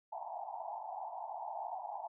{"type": "band-pass noise", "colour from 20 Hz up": "white", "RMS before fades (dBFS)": -43, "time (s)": [0.12, 2.08], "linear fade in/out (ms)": 10, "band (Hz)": [670, 930], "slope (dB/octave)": 96, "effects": []}